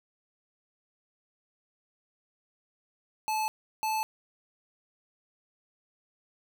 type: tone pair in turn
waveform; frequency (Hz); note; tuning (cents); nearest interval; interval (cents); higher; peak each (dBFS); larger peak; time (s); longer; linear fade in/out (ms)
square; 867 / 871.7; A5 / A5; -26 / -16; unison; 10; second; -28; neither; 3.28-3.48 / 3.83-4.03; neither; 0
effects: none